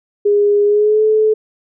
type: tone with pitch glide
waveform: sine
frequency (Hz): 410.4 to 432.8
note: G#4 to A4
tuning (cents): -21 to -29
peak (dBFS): -9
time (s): 0.25-1.34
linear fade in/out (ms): 10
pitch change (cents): +92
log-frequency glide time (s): 0.65-1.03
effects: none